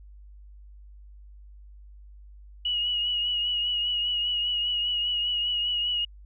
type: tone with vibrato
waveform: sine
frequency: 2906 Hz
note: F#7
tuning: 32 cents flat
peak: -24 dBFS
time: 2.65-6.05 s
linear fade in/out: 5 ms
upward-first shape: triangle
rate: 5 Hz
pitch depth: 37 cents each way
effects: added 50 Hz sine -45 dBFS peak until 6.25 s